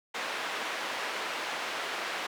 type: band-pass noise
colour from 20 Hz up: white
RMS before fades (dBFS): -35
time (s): 0.14-2.27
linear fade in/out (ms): 10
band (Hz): 420 to 2400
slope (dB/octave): 12
effects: none